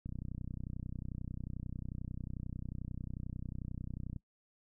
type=click train; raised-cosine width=5 ms; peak=-29 dBFS; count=129; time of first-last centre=0.06-4.163 s; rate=31.2 Hz; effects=noise-tail reverb RT60 0.1 s tail -21 dB re dry